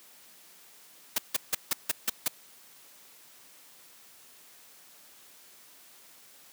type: noise bursts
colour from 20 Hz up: white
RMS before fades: -26 dBFS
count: 7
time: 1.16-2.281 s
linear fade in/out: 5 ms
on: 23 ms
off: 160 ms
effects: white hiss -55 dBFS RMS until 6.52 s + high-pass 150 Hz 12 dB/octave